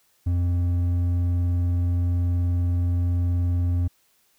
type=tone with hard clipping; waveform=sine; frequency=87.9 Hz; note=F2; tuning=12 cents sharp; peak=-21 dBFS; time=0.26-3.88 s; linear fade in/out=10 ms; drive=5 dB; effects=white hiss -64 dBFS RMS until 4.38 s